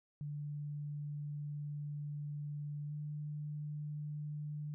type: tone with pitch glide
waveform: sine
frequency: 146.83 to 149.05 Hz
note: D3 to D3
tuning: 0 to +26 cents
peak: -39 dBFS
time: 0.21-4.74 s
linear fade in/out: 0 ms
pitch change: +26 cents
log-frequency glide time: 2.87-2.92 s
effects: none